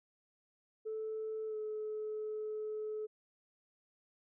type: tone with pitch glide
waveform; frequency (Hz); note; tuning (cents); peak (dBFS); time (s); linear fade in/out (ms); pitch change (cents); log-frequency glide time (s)
sine; 437.3 to 429.3; A4 to A4; -11 to -43; -36; 0.85-3.07; 20; -32; 1.47-1.56
effects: tanh soft clip ceiling -33 dBFS